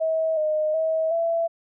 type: tone with pitch steps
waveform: sine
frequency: 642 / 616 / 641 / 668 Hz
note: E5 / D#5 / E5 / E5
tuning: -46 / -17 / -49 / +23 cents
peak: -20 dBFS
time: 0-1.48 s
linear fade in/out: 20 ms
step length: 370 ms
effects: none